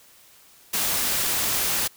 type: noise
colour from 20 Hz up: white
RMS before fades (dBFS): -24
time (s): 0.73-1.88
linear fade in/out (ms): 10
effects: white hiss -53 dBFS RMS until 1.96 s

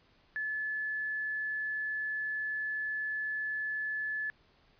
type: tone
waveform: sine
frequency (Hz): 1726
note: A6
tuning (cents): -34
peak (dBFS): -32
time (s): 0.36-4.3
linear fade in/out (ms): 0
effects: pink hiss -66 dBFS RMS until 4.79 s + resampled to 11025 Hz

